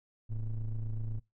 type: ring-modulated tone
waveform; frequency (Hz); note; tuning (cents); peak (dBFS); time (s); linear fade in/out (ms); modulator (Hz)
triangle; 61.74; B1; 0; -27; 0.29-1.2; 20; 47.8
effects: noise-tail reverb RT60 0.2 s tail -22 dB re dry